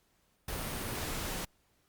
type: noise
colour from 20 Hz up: pink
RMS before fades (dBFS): -37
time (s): 0.48-1.45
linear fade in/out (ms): 5
effects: pink hiss -72 dBFS RMS until 1.88 s + Opus 48 kbps